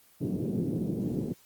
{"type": "band-pass noise", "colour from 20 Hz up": "pink", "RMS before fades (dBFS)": -31, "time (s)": [0.2, 1.34], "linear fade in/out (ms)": 20, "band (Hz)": [130, 370], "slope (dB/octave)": 24, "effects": ["white hiss -60 dBFS RMS until 1.45 s", "Opus 24 kbps"]}